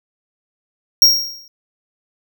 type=tone with exponential decay; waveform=square; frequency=5588 Hz; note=F8; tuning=in tune; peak=-4 dBFS; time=1.02-1.48 s; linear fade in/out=1 ms; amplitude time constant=99 ms; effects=none